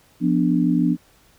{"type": "chord", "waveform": "sine", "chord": "B diminished", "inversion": "second", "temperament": "equal", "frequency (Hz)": [174.61, 246.9, 293.7], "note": ["F3", "B3", "D4"], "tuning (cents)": [0, 0, 0], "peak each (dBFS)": -20, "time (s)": [0.2, 0.97], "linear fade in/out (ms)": 50, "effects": ["pink hiss -56 dBFS RMS until 1.38 s"]}